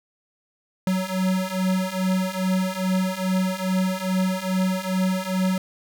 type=beating tone pair; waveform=square; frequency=185.4 / 187.8 Hz; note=F#3 / F#3; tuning=+4 / +26 cents; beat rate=2.4 Hz; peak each=-26 / -24 dBFS; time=0.87-5.58 s; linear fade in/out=2 ms; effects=none